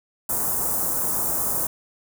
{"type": "band-stop noise", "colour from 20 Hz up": "white", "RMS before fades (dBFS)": -24, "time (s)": [0.29, 1.67], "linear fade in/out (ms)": 5, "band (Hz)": [1200, 7800], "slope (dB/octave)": 24, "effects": []}